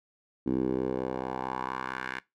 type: tone with band-pass filter sweep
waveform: 10% pulse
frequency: 64.4 Hz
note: C2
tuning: 27 cents flat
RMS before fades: -32 dBFS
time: 0.46-2.2 s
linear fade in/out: 10 ms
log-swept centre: 290 to 1800 Hz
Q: 2.4
effects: noise-tail reverb RT60 0.2 s tail -21 dB re dry